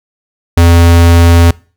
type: tone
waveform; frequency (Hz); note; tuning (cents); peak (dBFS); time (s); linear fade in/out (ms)
square; 85; F2; -46; -3; 0.57-1.51; 5
effects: noise-tail reverb RT60 0.4 s tail -24 dB re dry